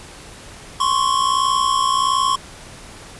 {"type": "tone pair together", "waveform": "square", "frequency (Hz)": [1047.3, 1108.7], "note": ["C6", "C#6"], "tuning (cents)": [1, 0], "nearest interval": "minor second", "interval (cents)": 99, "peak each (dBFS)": -19, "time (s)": [0.8, 2.36], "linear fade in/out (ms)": 5, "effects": ["pink hiss -39 dBFS RMS until 3.19 s", "resampled to 24000 Hz"]}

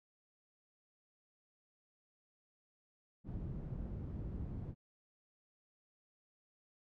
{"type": "low-pass noise", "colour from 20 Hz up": "white", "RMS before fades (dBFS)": -43, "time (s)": [3.24, 4.75], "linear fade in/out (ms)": 50, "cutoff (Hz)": 140, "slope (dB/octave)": 12, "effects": []}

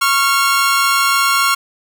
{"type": "tone pair together", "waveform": "sawtooth", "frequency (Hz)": [1098, 1383.4], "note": ["C#6", "F6"], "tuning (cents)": [-17, -17], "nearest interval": "major third", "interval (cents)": 400, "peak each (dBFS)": -11, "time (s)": [0.01, 1.55], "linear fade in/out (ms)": 10, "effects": []}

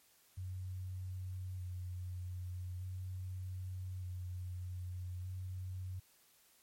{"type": "tone with vibrato", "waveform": "sine", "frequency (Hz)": 91.4, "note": "F#2", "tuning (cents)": -21, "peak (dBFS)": -40, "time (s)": [0.37, 6], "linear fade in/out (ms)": 10, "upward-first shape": "square", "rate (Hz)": 0.41, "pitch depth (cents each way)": 20, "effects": ["white hiss -68 dBFS RMS until 6.62 s", "MP3 64 kbps"]}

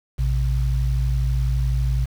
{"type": "tone pair together", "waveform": "sine", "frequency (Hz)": [57.91, 130], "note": ["A#1", "C3"], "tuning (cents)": [-11, -11], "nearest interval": "octave + major second", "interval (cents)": 1400, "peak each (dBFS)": [-19, -23], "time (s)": [0.18, 2.06], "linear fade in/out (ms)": 20, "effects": ["7-bit"]}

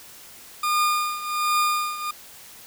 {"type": "tone with tremolo", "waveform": "40% pulse", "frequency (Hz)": 1214, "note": "D#6", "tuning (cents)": -43, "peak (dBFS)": -17, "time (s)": [0.63, 2.11], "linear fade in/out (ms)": 5, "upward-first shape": "triangle", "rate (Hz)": 1.3, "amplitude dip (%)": 80, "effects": ["white hiss -45 dBFS RMS until 2.66 s"]}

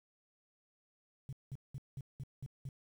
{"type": "tone bursts", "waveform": "sine", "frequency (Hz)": 134.5, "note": "C3", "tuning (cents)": 48, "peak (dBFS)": -39, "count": 7, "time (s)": [1.29, 2.689], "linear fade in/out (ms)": 0, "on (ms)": 37, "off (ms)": 190, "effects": ["tanh soft clip ceiling -36 dBFS", "11-bit"]}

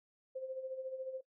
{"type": "tone with tremolo", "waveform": "sine", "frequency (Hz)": 523.3, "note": "C5", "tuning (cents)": 0, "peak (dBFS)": -37, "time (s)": [0.35, 1.21], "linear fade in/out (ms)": 10, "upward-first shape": "sine", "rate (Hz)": 14, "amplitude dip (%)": 65, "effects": ["noise-tail reverb RT60 0.1 s tail -18 dB re dry"]}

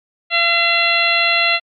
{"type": "harmonic tone", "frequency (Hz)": 681, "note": "F5", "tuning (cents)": -44, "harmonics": [1, 2, 3, 4, 5, 6], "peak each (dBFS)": [-22, -22, -18, -16, -22, -21], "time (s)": [0.3, 1.6], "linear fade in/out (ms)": 50, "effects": ["MP3 64 kbps"]}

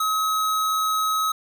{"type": "tone", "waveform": "square", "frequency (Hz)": 1277, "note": "D#6", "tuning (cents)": 45, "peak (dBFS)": -21, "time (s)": [0, 1.32], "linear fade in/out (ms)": 5, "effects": []}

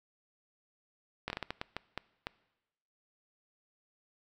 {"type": "slowing click train", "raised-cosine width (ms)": 0.3, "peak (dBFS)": -19, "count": 10, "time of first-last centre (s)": [1.28, 2.269], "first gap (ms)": 21, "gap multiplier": 1.39, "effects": ["noise-tail reverb RT60 1.0 s tail -22 dB re dry"]}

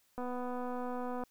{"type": "click train", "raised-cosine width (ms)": 1, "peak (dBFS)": -27, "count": 263, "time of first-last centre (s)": [0.18, 1.236], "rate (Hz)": 248, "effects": ["white hiss -71 dBFS RMS until 1.3 s"]}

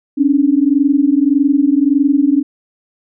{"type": "tone pair together", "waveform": "sine", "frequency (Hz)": [272, 293.7], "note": ["C#4", "D4"], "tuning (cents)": [-33, 0], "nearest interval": "minor second", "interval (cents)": 133, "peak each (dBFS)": -12, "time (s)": [0.17, 2.43], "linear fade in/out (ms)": 20, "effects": []}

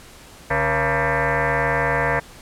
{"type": "tone with frequency modulation", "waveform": "sine", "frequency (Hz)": 554.4, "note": "C#5", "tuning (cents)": 0, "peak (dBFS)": -17, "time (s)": [0.5, 2.2], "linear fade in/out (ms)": 10, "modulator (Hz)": 206, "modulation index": 7.1, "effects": ["pink hiss -44 dBFS RMS until 2.41 s", "low-pass 12000 Hz 12 dB/octave"]}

